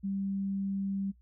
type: tone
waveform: sine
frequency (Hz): 196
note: G3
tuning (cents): 0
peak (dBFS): -30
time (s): 0.03-1.12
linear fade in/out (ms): 20
effects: noise-tail reverb RT60 0.1 s tail -22 dB re dry + added 60 Hz sine -58 dBFS peak until 1.21 s